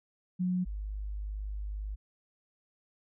sine tone pair in turn, 181.5 / 51.04 Hz, F#3 / G#1, -33 / -29 cents, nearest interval octave + minor seventh, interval 2196 cents, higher first, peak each -27 / -34 dBFS, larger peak first, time 0.39-0.65 / 0.65-1.96 s, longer second, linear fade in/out 20 ms, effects none

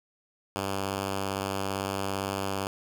5% pulse tone, 97.7 Hz, G2, 5 cents flat, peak -18 dBFS, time 0.56-2.67 s, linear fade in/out 0 ms, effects none

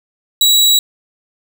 sawtooth tone, 3892 Hz, B7, 26 cents flat, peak -5 dBFS, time 0.41-0.79 s, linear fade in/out 2 ms, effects none

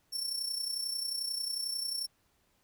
sawtooth tone with amplitude modulation, 5430 Hz, F8, 50 cents flat, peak -28 dBFS, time 0.12-2.07 s, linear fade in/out 20 ms, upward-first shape sine, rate 31.2 Hz, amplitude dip 60%, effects pink hiss -72 dBFS RMS until 2.63 s

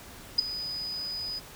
sine tone with ADSR envelope, 4978 Hz, D#8, in tune, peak -15 dBFS, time 0.38-1.4 s, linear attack 11 ms, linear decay 9 ms, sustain -17 dB, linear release 21 ms, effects pink hiss -47 dBFS RMS until 1.55 s

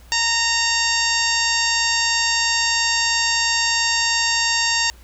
harmonic tone, 923 Hz, A#5, 17 cents flat, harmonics 1 / 2 / 3 / 4 / 5 / 6 / 7 / 8, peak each -26 / -23 / -25 / -28 / -23 / -25 / -28 / -27 dBFS, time 0.12-4.9 s, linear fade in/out 0 ms, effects added 60 Hz sine -43 dBFS peak until 5.03 s + pink hiss -51 dBFS RMS until 5.03 s

